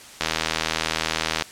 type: click train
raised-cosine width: 0.2 ms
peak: -4 dBFS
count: 98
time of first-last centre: 0.21-1.422 s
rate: 80 Hz
effects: white hiss -43 dBFS RMS until 1.51 s + low-pass 9000 Hz 12 dB/octave

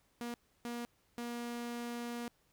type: tone bursts at uneven times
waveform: sawtooth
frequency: 238.2 Hz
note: A#3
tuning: 38 cents sharp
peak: -35 dBFS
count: 3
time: 0.21-0.34 / 0.65-0.85 / 1.18-2.28 s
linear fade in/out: 0 ms
effects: pink hiss -73 dBFS RMS until 2.52 s

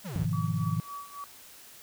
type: exponential sweep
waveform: square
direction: down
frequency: 223.1 to 52.4 Hz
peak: -36 dBFS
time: 0.04-0.26 s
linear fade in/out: 20 ms
type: chord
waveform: sine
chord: F half-diminished seventh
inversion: first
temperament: just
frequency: 104.77 / 125.72 / 157.15 / 174.61 Hz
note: Ab2 / Cb3 / Eb3 / F3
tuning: +16 / +31 / +18 / 0 cents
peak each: -32 / -34 / -30 / -33 dBFS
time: 0.16-0.8 s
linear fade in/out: 0 ms
type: tone with tremolo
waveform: sine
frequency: 1140 Hz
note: C#6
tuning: 48 cents sharp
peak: -36 dBFS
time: 0.33-1.24 s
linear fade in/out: 0 ms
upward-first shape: sine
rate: 3.6 Hz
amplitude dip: 80%
effects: white hiss -51 dBFS RMS until 1.82 s

